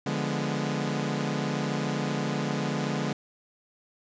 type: chord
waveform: sawtooth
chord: D diminished seventh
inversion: none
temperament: equal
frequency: 146.83 / 174.61 / 207.7 / 246.9 Hz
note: D3 / F3 / Ab3 / Cb4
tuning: 0 / 0 / 0 / 0 cents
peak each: -27 / -31 / -28 / -30 dBFS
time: 0.06-3.13 s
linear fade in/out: 5 ms
effects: resampled to 16000 Hz + 9-bit